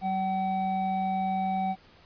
triangle tone pair together, 190 / 760 Hz, F#3 / F#5, +46 / +46 cents, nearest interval 2 octaves, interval 2400 cents, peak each -29 / -25 dBFS, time 0.01-1.76 s, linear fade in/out 50 ms, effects pink hiss -56 dBFS RMS until 2.05 s + resampled to 11025 Hz

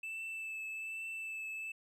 triangle tone with vibrato, 2637 Hz, E7, in tune, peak -38 dBFS, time 0.03-1.72 s, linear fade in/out 5 ms, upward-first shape triangle, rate 1.2 Hz, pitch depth 20 cents each way, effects none

